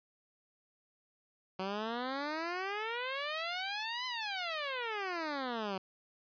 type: exponential two-way sweep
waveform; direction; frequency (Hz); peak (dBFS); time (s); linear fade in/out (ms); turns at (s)
10% pulse; up then down; 185 to 1025 to 185; -27; 1.59-5.78; 5; 4.06
effects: resampled to 11025 Hz